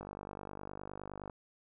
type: click train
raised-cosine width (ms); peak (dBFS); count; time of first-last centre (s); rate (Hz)
1; -29; 65; 0.01-1.298; 49.7
effects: none